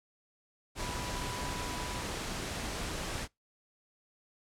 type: tone in noise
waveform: sine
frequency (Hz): 984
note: B5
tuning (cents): -7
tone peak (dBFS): -43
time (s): 0.78-2.04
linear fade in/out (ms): 50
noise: pink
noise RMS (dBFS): -37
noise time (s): 0.75-3.28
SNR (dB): -9
effects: noise-tail reverb RT60 0.2 s tail -26 dB re dry + low-pass 9000 Hz 12 dB/octave